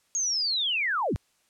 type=linear sweep; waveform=sine; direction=down; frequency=6645 to 34.65 Hz; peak=-24 dBFS; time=0.15-1.16 s; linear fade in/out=0 ms; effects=white hiss -68 dBFS RMS until 1.49 s + low-pass 10000 Hz 12 dB/octave